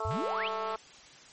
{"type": "harmonic tone", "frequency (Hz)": 220, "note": "A3", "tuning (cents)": 0, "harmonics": [2, 3, 4, 5, 6], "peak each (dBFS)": [-38, -38, -38, -38, -38], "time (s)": [0, 0.76], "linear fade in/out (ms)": 2}
{"type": "exponential sweep", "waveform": "sine", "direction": "up", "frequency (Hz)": [77.5, 3239], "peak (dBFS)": -32, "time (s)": [0.05, 0.48], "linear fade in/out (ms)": 0}
{"type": "click train", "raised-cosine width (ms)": 0.3, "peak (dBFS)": -28, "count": 129, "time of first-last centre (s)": [0.11, 0.75], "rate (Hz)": 200}
{"effects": ["white hiss -53 dBFS RMS until 1.32 s", "MP3 32 kbps"]}